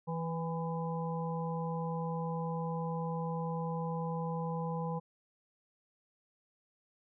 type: harmonic tone with a mistuned harmonic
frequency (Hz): 164.81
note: E3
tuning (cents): 0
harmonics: 1 / 3 / 5 / 6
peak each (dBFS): -35 / -40 / -42 / -43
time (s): 0.07-5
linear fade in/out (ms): 20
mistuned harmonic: 6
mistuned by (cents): +28
effects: none